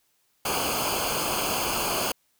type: noise with comb filter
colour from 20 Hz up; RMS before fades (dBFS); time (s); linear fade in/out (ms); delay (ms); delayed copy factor
pink; -27; 0.45-2.12; 5; 0.53; -0.85
effects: white hiss -69 dBFS RMS until 2.39 s